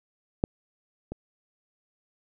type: clicks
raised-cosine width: 2 ms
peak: -9 / -21 dBFS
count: 2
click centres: 0.439 / 1.12 s
effects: none